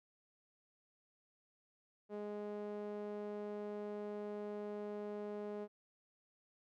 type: tone with band-pass filter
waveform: sawtooth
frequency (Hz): 207.7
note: G#3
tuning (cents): 0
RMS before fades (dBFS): -44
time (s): 2.09-5.68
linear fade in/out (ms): 50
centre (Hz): 470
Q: 1.8
effects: none